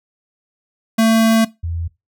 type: tone pair in turn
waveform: square / sine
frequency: 224.3 / 83.83 Hz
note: A3 / E2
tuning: +34 / +30 cents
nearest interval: octave + perfect fourth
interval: 1704 cents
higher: first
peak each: -11 / -20 dBFS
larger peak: first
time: 0.98-1.45 / 1.63-1.88 s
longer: first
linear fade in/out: 10 ms
effects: noise-tail reverb RT60 0.2 s tail -19 dB re dry